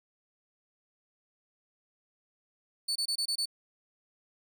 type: tone bursts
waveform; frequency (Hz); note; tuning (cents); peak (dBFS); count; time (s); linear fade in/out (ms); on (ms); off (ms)
35% pulse; 4479; C#8; +17; -27; 6; 2.88-3.457; 10; 77; 23
effects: none